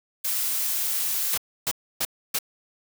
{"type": "noise", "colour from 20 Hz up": "blue", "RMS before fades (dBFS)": -26, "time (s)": [0.24, 1.35], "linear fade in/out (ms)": 10}
{"type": "noise bursts", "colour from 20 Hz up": "white", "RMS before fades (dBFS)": -25, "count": 4, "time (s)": [1.33, 2.388], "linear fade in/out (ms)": 5, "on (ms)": 47, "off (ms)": 290}
{"effects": []}